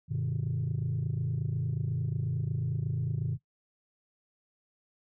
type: chord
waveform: sine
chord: G augmented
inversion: none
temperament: equal with one note detuned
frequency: 98 / 123.47 / 151.83 Hz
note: G2 / B2 / D#3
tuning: 0 / 0 / -42 cents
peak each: -34 / -31 / -31 dBFS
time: 0.08-3.38 s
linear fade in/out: 50 ms
effects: noise-tail reverb RT60 0.1 s tail -17 dB re dry + tanh soft clip ceiling -24 dBFS